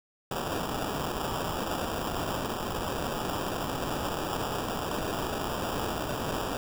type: noise with sample-and-hold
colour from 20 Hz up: white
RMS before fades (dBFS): -32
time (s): 0.31-6.57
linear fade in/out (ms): 2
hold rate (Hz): 2100
effects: none